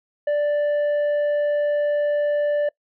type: tone with tanh clipping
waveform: triangle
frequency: 587.3 Hz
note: D5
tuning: in tune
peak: -19 dBFS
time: 0.27-2.69 s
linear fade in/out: 5 ms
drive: 9 dB
effects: noise-tail reverb RT60 0.1 s tail -24 dB re dry